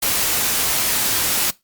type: noise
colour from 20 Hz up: white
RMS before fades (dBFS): -19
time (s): 0.02-1.51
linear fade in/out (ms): 10
effects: noise-tail reverb RT60 0.2 s tail -20 dB re dry + Opus 48 kbps